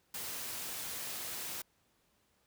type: noise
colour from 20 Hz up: white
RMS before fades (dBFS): -41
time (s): 0.14-1.62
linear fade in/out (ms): 5
effects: pink hiss -73 dBFS RMS until 2.46 s + high-pass 60 Hz 12 dB/octave